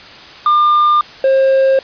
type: tone pair in turn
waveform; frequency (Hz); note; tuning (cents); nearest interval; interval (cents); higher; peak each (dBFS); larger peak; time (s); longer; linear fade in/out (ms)
triangle; 1200 / 534.5; D6 / C5; +37 / +37; octave + major second; 1400; first; -6; neither; 0.46-1.01 / 1.24-1.79; neither; 2
effects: white hiss -35 dBFS RMS until 1.83 s + resampled to 11025 Hz